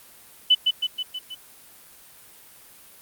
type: tone with echo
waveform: sine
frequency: 3000 Hz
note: F#7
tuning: 23 cents sharp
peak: -12 dBFS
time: 0.5-0.55 s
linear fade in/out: 10 ms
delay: 160 ms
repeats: 5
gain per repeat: -4 dB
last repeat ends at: 1.35 s
effects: white hiss -49 dBFS RMS until 3.01 s + Opus 32 kbps